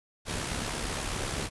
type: noise with amplitude modulation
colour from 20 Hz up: pink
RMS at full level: -31 dBFS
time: 0.25-1.5 s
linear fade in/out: 50 ms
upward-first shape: sine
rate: 68.2 Hz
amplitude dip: 45%
effects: resampled to 24000 Hz